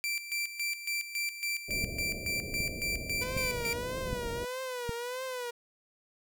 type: tone with tremolo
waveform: sawtooth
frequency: 2347 Hz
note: D7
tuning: 2 cents flat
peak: -27 dBFS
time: 0.04-3.73 s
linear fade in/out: 0 ms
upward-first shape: square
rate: 3.6 Hz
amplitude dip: 70%
type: low-pass noise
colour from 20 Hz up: pink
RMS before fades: -40 dBFS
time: 1.68-4.45 s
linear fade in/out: 5 ms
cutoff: 680 Hz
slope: 96 dB/octave
type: click train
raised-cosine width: 5 ms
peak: -23 dBFS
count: 5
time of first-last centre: 1.84-4.893 s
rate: 1.31 Hz
type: tone with vibrato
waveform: sawtooth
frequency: 493.9 Hz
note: B4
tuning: in tune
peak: -31 dBFS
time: 3.21-5.51 s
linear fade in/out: 10 ms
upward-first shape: triangle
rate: 1.6 Hz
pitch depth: 110 cents each way
effects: none